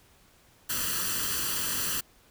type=noise with comb filter; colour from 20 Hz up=white; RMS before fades=-30 dBFS; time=0.69-2.01 s; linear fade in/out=10 ms; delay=0.67 ms; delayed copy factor=+0.75; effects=pink hiss -60 dBFS RMS until 2.3 s